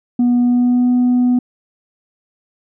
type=tone with pitch glide; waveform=sine; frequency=243.5 to 247.5 Hz; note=B3 to B3; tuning=-24 to +4 cents; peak=-8 dBFS; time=0.19-1.39 s; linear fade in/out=5 ms; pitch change=+28 cents; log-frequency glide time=0.39-0.89 s; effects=tanh soft clip ceiling -9 dBFS